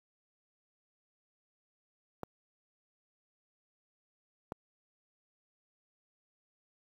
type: clicks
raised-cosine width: 1 ms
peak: -23 dBFS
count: 2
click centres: 2.233 / 4.521 s
effects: high-pass 80 Hz 12 dB/octave + 9-bit